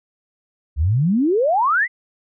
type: exponential sweep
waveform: sine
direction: up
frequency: 66.6 to 2093 Hz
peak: -14 dBFS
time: 0.76-1.88 s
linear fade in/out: 50 ms
effects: none